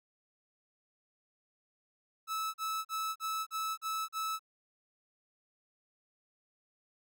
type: tone bursts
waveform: 45% pulse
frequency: 1305 Hz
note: E6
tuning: 18 cents flat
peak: -33 dBFS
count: 7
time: 2.27-4.394 s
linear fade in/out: 50 ms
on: 270 ms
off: 39 ms
effects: none